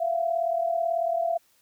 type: tone pair together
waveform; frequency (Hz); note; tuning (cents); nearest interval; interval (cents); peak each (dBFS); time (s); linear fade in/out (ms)
sine; 671.8 / 710; E5 / F5; +33 / +28; minor second; 95; -24 / -29; 0-1.38; 10
effects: white hiss -64 dBFS RMS until 1.61 s